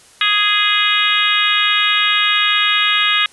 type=harmonic tone; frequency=415.3 Hz; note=G#4; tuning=in tune; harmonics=3 / 4 / 5 / 6 / 7 / 8 / 9; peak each=-20 / -20 / -20 / -20 / -20 / -20 / -20 dBFS; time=0.21-3.26 s; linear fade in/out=2 ms; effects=white hiss -46 dBFS RMS until 3.32 s + resampled to 24000 Hz